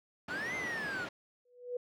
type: band-pass noise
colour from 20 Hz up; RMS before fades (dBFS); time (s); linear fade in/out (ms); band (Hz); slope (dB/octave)
pink; -43; 0.28-1.09; 5; 190 to 2800; 12
type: linear two-way sweep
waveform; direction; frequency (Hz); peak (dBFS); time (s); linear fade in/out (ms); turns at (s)
triangle; up then down; 1396.9 to 2104 to 1396.9; -34; 0.29-1.06; 20; 0.55
type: tone with exponential growth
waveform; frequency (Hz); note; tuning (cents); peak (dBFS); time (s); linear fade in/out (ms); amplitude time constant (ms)
sine; 491.3; B4; -9; -31; 1.45-1.77; 5; 69
effects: none